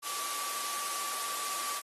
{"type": "tone in noise", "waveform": "sine", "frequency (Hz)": 1157, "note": "D6", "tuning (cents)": -26, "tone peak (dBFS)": -39, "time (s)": [0.02, 1.82], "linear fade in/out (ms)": 50, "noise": "white", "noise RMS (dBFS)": -36, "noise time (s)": [0.02, 1.82], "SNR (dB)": -6, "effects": ["high-pass 400 Hz 12 dB/octave", "AAC 32 kbps"]}